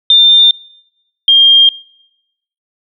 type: tone pair in turn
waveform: sine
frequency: 3602 / 3209 Hz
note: A7 / G7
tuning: +40 / +40 cents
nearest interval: major second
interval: 200 cents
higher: first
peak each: -3 dBFS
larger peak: neither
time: 0.1-0.51 / 1.28-1.69 s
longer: neither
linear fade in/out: 2 ms
effects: noise-tail reverb RT60 0.9 s tail -24 dB re dry